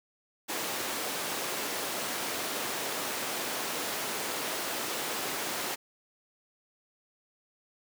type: high-pass noise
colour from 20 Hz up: pink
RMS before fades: -34 dBFS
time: 0.48-5.76 s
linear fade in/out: 20 ms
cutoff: 340 Hz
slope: 12 dB/octave
effects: none